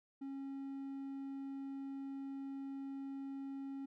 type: tone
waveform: triangle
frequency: 273.2 Hz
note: C#4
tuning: 25 cents flat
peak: -40 dBFS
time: 0.21-3.86 s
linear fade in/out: 10 ms
effects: none